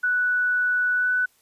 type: tone with pitch glide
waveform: sine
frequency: 1480 to 1492.9 Hz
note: F#6 to F#6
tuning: 0 to +15 cents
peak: -19 dBFS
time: 0.03-1.26 s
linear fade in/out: 10 ms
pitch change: +15 cents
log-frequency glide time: 0.94-1.1 s
effects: white hiss -62 dBFS RMS until 1.41 s + resampled to 32000 Hz